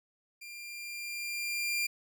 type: tone with level ramp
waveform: sawtooth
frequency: 2389 Hz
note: D7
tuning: 29 cents sharp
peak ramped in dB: -41 to -25 dBFS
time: 0.41-1.87 s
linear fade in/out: 10 ms
effects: none